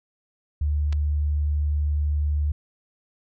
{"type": "tone", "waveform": "sine", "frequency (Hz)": 74, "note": "D2", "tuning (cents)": 14, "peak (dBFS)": -20, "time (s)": [0.61, 2.52], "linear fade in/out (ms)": 5}
{"type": "clicks", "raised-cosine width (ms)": 0.2, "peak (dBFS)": -22, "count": 2, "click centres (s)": [0.926, 0.929]}
{"effects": []}